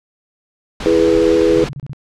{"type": "noise", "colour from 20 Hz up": "pink", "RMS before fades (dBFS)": -25, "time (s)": [0.8, 1.69], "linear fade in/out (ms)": 5}
{"type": "chord", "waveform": "sine", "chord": "E major", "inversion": "none", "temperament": "equal", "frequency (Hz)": [329.6, 415.3, 493.9], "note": ["E4", "G#4", "B4"], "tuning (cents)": [0, 0, 0], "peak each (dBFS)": -14, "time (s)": [0.86, 1.64], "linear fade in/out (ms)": 0}
{"type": "tone bursts", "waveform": "sine", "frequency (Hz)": 139.7, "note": "C#3", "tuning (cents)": 14, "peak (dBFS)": -24, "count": 6, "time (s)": [1.56, 1.932], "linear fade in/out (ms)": 0, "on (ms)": 37, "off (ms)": 30}
{"effects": ["low-pass 5000 Hz 12 dB/octave"]}